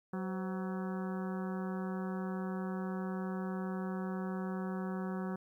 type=harmonic tone with a mistuned harmonic; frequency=187.7 Hz; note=F#3; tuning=25 cents sharp; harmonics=1 / 2 / 3 / 4 / 5 / 6 / 7 / 8 / 9; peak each=-36 / -43 / -48 / -49 / -51 / -51 / -52 / -53 / -56 dBFS; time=0.13-5.36 s; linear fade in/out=5 ms; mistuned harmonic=3; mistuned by=-120 cents; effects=12-bit